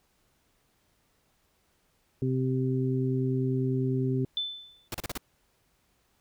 harmonic tone, 130 Hz, C3, 11 cents flat, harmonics 1 / 2 / 3, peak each -27 / -30 / -32 dBFS, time 2.22-4.25 s, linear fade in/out 2 ms
sine tone with exponential decay, 3520 Hz, A7, in tune, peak -25 dBFS, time 4.37-4.88 s, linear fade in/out 1 ms, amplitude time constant 110 ms
pink noise bursts, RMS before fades -34 dBFS, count 5, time 4.92-5.176 s, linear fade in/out 2 ms, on 24 ms, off 34 ms
effects pink hiss -70 dBFS RMS until 6.2 s

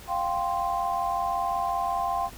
sine chord, F suspended second, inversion none, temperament equal, 698.5 / 784 / 1046.5 Hz, F5 / G5 / C6, 0 / 0 / 0 cents, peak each -29 dBFS, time 0.07-2.3 s, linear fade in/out 50 ms, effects added 55 Hz sine -47 dBFS peak until 2.37 s + pink hiss -46 dBFS RMS until 2.37 s

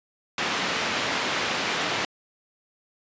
white band-pass noise, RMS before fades -27 dBFS, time 0.38-2.05 s, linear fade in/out 2 ms, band 150 to 3000 Hz, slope 12 dB/octave, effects resampled to 16000 Hz

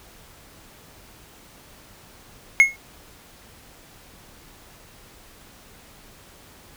triangle tone with exponential decay, 2169 Hz, C#7, 38 cents flat, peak -4 dBFS, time 2.6-2.76 s, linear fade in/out 0 ms, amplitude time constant 34 ms, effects pink hiss -49 dBFS RMS until 6.76 s

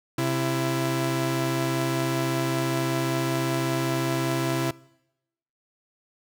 sawtooth tone pair together, 132.4 / 333.6 Hz, C3 / E4, +21 / +21 cents, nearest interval octave + major third, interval 1600 cents, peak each -22 dBFS, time 0.18-4.71 s, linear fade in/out 5 ms, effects noise-tail reverb RT60 0.9 s tail -23 dB re dry

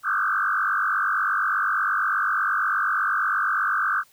sine tone with frequency modulation, 1369 Hz, F6, 35 cents flat, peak -20 dBFS, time 0.03-4.04 s, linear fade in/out 50 ms, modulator 48.3 Hz, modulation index 4.4, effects white hiss -58 dBFS RMS until 4.12 s

